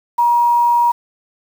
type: tone with quantisation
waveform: sine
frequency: 952 Hz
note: A#5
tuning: 36 cents sharp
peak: -10 dBFS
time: 0.18-0.92 s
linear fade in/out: 10 ms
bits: 6
effects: none